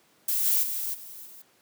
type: noise with level steps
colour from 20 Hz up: violet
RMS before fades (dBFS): -26 / -23 / -31 / -43 / -47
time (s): 0.28-1.42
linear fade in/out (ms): 5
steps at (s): 0.44 / 0.62 / 0.93 / 1.25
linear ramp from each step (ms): 20
effects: pink hiss -62 dBFS RMS until 1.61 s + high-pass 200 Hz 12 dB/octave